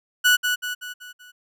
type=tone with echo; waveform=30% pulse; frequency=1475 Hz; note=F#6; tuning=6 cents flat; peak=-11 dBFS; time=0.24-0.37 s; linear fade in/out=20 ms; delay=190 ms; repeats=5; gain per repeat=-6 dB; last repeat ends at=1.32 s; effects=none